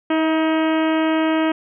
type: harmonic tone with a mistuned harmonic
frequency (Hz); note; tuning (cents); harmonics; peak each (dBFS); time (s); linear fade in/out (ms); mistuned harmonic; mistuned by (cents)
317.1; D#4; +33; 1 / 2 / 3 / 4 / 5 / 6 / 7 / 8 / 9 / 10; -17 / -23 / -27 / -29 / -31 / -33 / -34 / -35 / -36 / -37; 0.1-1.52; 5; 2; +17
effects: none